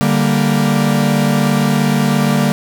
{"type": "chord", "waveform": "45% pulse", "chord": "G minor", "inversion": "second", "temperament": "equal", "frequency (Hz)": [146.83, 196, 233.1], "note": ["D3", "G3", "Bb3"], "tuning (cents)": [0, 0, 0], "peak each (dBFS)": -16, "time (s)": [0.01, 2.52], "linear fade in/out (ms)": 0, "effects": []}